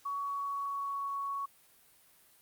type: tone with pitch glide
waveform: sine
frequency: 1124 to 1114.3 Hz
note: C#6 to C#6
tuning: +24 to +9 cents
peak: -33 dBFS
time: 0.05-1.46 s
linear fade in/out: 10 ms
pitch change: -15 cents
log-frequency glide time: 0.21-1.1 s
effects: white hiss -63 dBFS RMS until 2.41 s + Opus 48 kbps